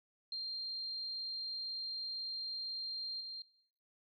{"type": "tone with level steps", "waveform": "sine", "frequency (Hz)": 4186, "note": "C8", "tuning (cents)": 0, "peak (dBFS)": [-38, -42], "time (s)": [0.32, 3.42], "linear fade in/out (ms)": 2, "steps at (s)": 3.2, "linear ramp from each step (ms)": 10, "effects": ["noise-tail reverb RT60 0.8 s tail -21 dB re dry"]}